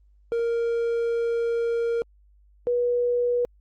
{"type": "tone pair in turn", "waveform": ["triangle", "sine"], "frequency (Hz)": [466.2, 485.2], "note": ["A#4", "B4"], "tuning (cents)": [0, -31], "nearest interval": "minor second", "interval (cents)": 69, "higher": "second", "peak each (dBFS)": -20, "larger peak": "neither", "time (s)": [[0.32, 2.02], [2.67, 3.45]], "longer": "first", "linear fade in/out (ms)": 0, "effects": ["added 50 Hz sine -54 dBFS peak until 3.6 s", "Opus 24 kbps"]}